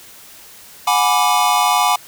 square chord, G# half-diminished seventh, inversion third, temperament equal with one note detuned, 729.4 / 830.6 / 987.8 / 1174.7 Hz, F#5 / G#5 / B5 / D6, -25 / 0 / 0 / 0 cents, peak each -19 dBFS, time 0.87-1.96 s, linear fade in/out 5 ms, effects white hiss -41 dBFS RMS until 2.07 s

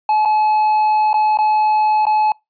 triangle tone with dropouts, 856 Hz, A5, 48 cents flat, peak -10 dBFS, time 0.09-2.32 s, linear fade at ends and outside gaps 2 ms, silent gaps 0.251-0.256 / 1.131-1.141 / 1.373-1.387 / 2.054-2.067 s, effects noise-tail reverb RT60 0.2 s tail -26 dB re dry + resampled to 11025 Hz

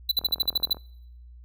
square tone bursts, 3984 Hz, B7, 14 cents sharp, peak -20 dBFS, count 9, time 0.09-0.731 s, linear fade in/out 5 ms, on 25 ms, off 52 ms
click train, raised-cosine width 1 ms, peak -29 dBFS, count 25, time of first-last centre 0.19-0.77 s, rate 41.4 Hz
effects noise-tail reverb RT60 0.8 s tail -25 dB re dry + added 60 Hz sine -44 dBFS peak until 1.44 s

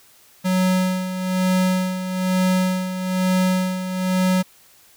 square tone with tremolo, 185 Hz, F#3, in tune, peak -16 dBFS, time 0.44-4.43 s, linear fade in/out 20 ms, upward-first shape sine, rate 1.1 Hz, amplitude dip 65%, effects white hiss -52 dBFS RMS until 4.96 s

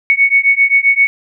sine beating tone pair, 2217 / 2224.6 Hz, C#7 / C#7, 0 / +6 cents, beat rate 7.6 Hz, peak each -11 dBFS, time 0.1-1.07 s, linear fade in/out 0 ms, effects none

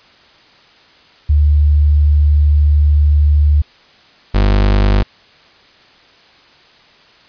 sine / 35% pulse tone pair in turn, 73.9 / 49.94 Hz, D2 / G1, +11 / +33 cents, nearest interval perfect fifth, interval 678 cents, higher first, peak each -7 dBFS, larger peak neither, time 1.29-3.62 / 4.34-5.03 s, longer first, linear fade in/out 10 ms, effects white hiss -46 dBFS RMS until 7.28 s + resampled to 11025 Hz

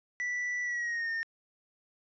triangle tone with pitch glide, 1966 to 1823.8 Hz, B6 to A#6, -8 to -38 cents, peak -29 dBFS, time 0.2-1.23 s, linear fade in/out 0 ms, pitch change -130 cents, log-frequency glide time 0.63-1.11 s, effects resampled to 16000 Hz

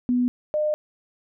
sine tone pair in turn, 246.9 / 606.2 Hz, B3 / D#5, 0 / -45 cents, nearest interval octave + major third, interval 1555 cents, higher second, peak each -18 / -20 dBFS, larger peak first, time 0.09-0.28 / 0.54-0.74 s, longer second, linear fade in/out 0 ms, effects none

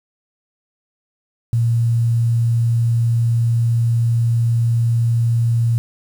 sine tone with quantisation, 116.54 Hz, A#2, in tune, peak -13 dBFS, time 1.53-5.78 s, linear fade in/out 0 ms, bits 7, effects none

